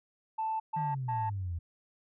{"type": "tone bursts", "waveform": "sine", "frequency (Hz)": 882, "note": "A5", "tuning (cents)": 4, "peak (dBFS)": -29, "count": 3, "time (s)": [0.38, 1.3], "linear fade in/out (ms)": 10, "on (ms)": 220, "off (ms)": 130}
{"type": "exponential sweep", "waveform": "sine", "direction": "down", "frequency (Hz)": [160.4, 81.6], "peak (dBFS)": -32, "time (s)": [0.76, 1.59], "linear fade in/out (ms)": 10}
{"effects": ["tanh soft clip ceiling -25 dBFS"]}